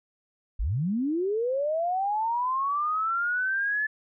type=linear sweep; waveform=sine; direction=up; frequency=36.11 to 1739 Hz; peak=-24 dBFS; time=0.59-3.87 s; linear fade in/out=10 ms; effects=none